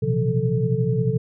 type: tone cluster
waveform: sine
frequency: 119.4 / 130.7 / 164.8 / 178.9 / 439.6 Hz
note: A#2 / C3 / E3 / F3 / A4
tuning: +42 / -1 / 0 / +42 / -2 cents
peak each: -25 / -22 / -27 / -27 / -25 dBFS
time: 0.02-1.18 s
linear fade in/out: 10 ms
effects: none